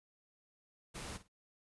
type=noise with echo; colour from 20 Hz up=pink; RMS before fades=-45 dBFS; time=0.94-1.18 s; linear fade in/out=20 ms; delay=52 ms; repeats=2; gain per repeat=-14 dB; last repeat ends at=1.284 s; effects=resampled to 24000 Hz